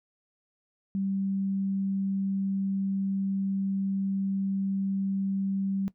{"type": "tone", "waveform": "sine", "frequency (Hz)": 194.7, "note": "G3", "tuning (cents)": -12, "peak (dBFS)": -26, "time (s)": [0.95, 5.88], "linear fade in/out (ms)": 0, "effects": ["noise-tail reverb RT60 0.1 s tail -17 dB re dry"]}